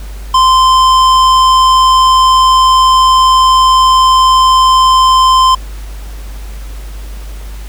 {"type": "tone with hard clipping", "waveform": "triangle", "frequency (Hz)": 1038, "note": "C6", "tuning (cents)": -14, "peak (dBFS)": -6, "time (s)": [0.34, 5.55], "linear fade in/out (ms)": 5, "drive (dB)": 16, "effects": ["added 50 Hz sine -22 dBFS peak until 7.68 s", "pink hiss -36 dBFS RMS until 7.68 s"]}